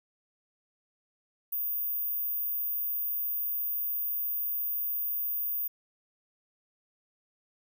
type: tone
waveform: sine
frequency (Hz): 14917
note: A#9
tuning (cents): 0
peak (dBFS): -26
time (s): 1.52-5.68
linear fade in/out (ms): 10
effects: tanh soft clip ceiling -28 dBFS + 11-bit